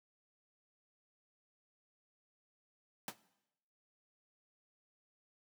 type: noise with exponential decay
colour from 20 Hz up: pink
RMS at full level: -37 dBFS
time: 3.08-3.16 s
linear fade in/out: 1 ms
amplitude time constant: 17 ms
effects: noise-tail reverb RT60 0.9 s tail -19 dB re dry + high-pass 150 Hz 12 dB/octave